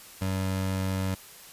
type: tone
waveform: 25% pulse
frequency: 94.9 Hz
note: F#2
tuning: 44 cents sharp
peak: -23 dBFS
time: 0.21-1.15 s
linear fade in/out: 10 ms
effects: white hiss -48 dBFS RMS until 1.52 s + resampled to 32000 Hz